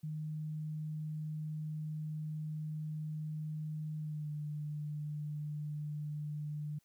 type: tone with pitch glide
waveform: sine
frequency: 154.1 to 149.54 Hz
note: D#3 to D3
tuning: -16 to +32 cents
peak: -37 dBFS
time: 0.03-6.79 s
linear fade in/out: 10 ms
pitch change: -52 cents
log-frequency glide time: 3.98-4.32 s
effects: white hiss -75 dBFS RMS until 6.84 s